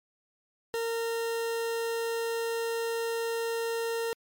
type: tone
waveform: 40% pulse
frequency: 459.9 Hz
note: A#4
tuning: 23 cents flat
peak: -28 dBFS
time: 0.74-4.13 s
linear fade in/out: 0 ms
effects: MP3 96 kbps